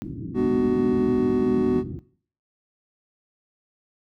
pink low-pass noise, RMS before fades -29 dBFS, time 0.02-1.99 s, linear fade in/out 0 ms, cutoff 330 Hz, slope 48 dB/octave
triangle chord, G# half-diminished seventh, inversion none, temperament just, 207.7 / 249.2 / 299 / 373.8 Hz, G#3 / B3 / D4 / F#4, 0 / +16 / +31 / +18 cents, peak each -26 / -21 / -25 / -20 dBFS, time 0.34-1.84 s, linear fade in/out 50 ms
effects noise-tail reverb RT60 0.5 s tail -18 dB re dry + high-pass 100 Hz 12 dB/octave

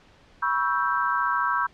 sine chord, C# half-diminished seventh, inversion third, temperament equal with one note detuned, 974.7 / 1108.7 / 1318.5 / 1568 Hz, B5 / C#6 / E6 / G6, -23 / 0 / 0 / 0 cents, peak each -27 dBFS, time 0.42-1.67 s, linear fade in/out 10 ms, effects pink hiss -55 dBFS RMS until 1.73 s + low-pass 4000 Hz 12 dB/octave

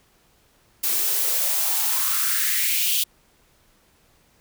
blue noise with high-pass filter sweep, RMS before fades -22 dBFS, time 0.83-3.04 s, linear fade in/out 10 ms, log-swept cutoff 280 to 3300 Hz, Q 3.9, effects pink hiss -60 dBFS RMS until 4.4 s

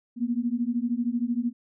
sine beating tone pair, 232.6 / 245.6 Hz, A#3 / B3, -4 / -9 cents, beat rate 13 Hz, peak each -27 dBFS, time 0.16-1.53 s, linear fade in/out 50 ms, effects none

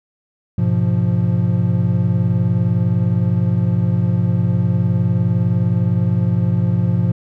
triangle chord, F diminished, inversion first, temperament equal, 103.83 / 123.47 / 174.61 Hz, Ab2 / Cb3 / F3, 0 / 0 / 0 cents, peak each -16 dBFS, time 0.58-7.12 s, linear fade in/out 5 ms, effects none

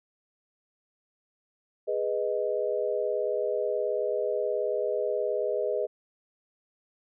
sine chord, G# minor, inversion none, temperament equal, 415.3 / 493.9 / 622.3 Hz, G#4 / B4 / D#5, 0 / 0 / 0 cents, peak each -30 dBFS, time 1.87-5.87 s, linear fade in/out 20 ms, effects none

